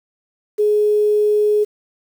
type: tone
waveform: sine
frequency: 420 Hz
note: G#4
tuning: 19 cents sharp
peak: -12 dBFS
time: 0.58-1.65 s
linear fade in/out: 20 ms
effects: 7-bit